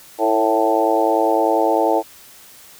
harmonic tone with a mistuned harmonic, 110 Hz, A2, in tune, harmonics 3 / 4 / 5 / 6 / 7 / 8, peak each -21 / -21 / -21 / -21 / -21 / -21 dBFS, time 0.18-2.03 s, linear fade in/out 50 ms, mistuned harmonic 4, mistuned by +27 cents, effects white hiss -44 dBFS RMS until 2.79 s

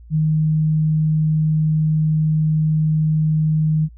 sine tone, 155.56 Hz, D#3, in tune, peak -14 dBFS, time 0.1-3.89 s, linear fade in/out 50 ms, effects added 58 Hz sine -39 dBFS peak until 3.97 s

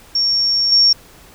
sine tone with level steps, 5510 Hz, F8, 24 cents flat, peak -13 / -8 dBFS, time 0.15-0.93 s, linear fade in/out 5 ms, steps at 0.72 s, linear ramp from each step 2 ms, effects pink hiss -44 dBFS RMS until 1.34 s

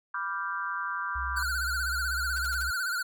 sine chord, G dominant seventh, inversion first, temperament equal, 987.8 / 1174.7 / 1396.9 / 1568 Hz, B5 / D6 / F6 / G6, 0 / 0 / 0 / 0 cents, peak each -38 / -34 / -36 / -35 dBFS, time 0.14-1.43 s, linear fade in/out 5 ms
sine tone, 65.41 Hz, C2, in tune, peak -34 dBFS, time 1.15-2.71 s, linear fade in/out 10 ms
square tone with vibrato, 1459 Hz, F#6, 25 cents flat, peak -29 dBFS, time 1.36-3.03 s, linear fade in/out 10 ms, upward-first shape sine, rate 16 Hz, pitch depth 96 cents each way
white noise bursts, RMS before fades -44 dBFS, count 4, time 2.36-2.629 s, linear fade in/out 5 ms, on 26 ms, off 55 ms
effects none

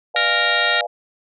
sine chord, B diminished seventh, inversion none, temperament equal with one note detuned, 493.9 / 602.8 / 698.5 / 830.6 Hz, B4 / D5 / F5 / Ab5, 0 / +45 / 0 / 0 cents, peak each -31 / -27 / -25 / -30 dBFS, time 0.14-0.87 s, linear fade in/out 10 ms
harmonic tone, 466.2 Hz, A#4, in tune, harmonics 3 / 4 / 5 / 6 / 7 / 8 / 9, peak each -22 / -20 / -26 / -27 / -28 / -24 / -31 dBFS, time 0.16-0.81 s, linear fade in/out 2 ms
effects none

